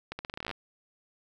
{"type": "accelerating click train", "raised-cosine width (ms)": 0.3, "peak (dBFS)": -20, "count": 14, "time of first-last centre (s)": [0.12, 0.512], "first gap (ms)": 70, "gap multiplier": 0.84, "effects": ["10-bit"]}